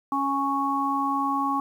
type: harmonic tone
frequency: 276.6 Hz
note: C#4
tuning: 4 cents flat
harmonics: 1 / 3 / 4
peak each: -28 / -28 / -25 dBFS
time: 0.12-1.6 s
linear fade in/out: 2 ms
effects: 9-bit